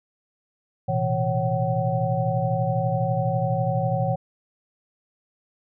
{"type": "tone cluster", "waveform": "sine", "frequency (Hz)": [116.2, 128.3, 164.5, 551, 755], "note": ["A#2", "C3", "E3", "C#5", "F#5"], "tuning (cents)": [-5, -34, -3, -11, 35], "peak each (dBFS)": -27, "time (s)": [0.88, 4.16], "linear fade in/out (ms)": 10, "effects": []}